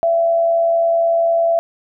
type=tone with frequency modulation; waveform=sine; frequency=671 Hz; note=E5; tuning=31 cents sharp; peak=-12 dBFS; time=0.03-1.59 s; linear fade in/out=0 ms; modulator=90.9 Hz; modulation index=0.23; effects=none